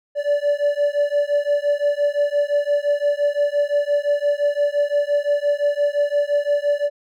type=beating tone pair; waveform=triangle; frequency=577 / 582.8 Hz; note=D5 / D5; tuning=-31 / -13 cents; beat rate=5.8 Hz; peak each=-18 dBFS; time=0.15-6.9 s; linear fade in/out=50 ms; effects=none